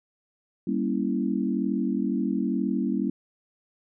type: chord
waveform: sine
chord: G diminished seventh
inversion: none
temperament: equal with one note detuned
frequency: 196 / 235.1 / 277.2 / 329.6 Hz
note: G3 / Bb3 / Db4 / Fb4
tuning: 0 / +15 / 0 / 0 cents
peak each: -28 / -28 / -29 / -31 dBFS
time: 0.67-3.1 s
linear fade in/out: 5 ms
effects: none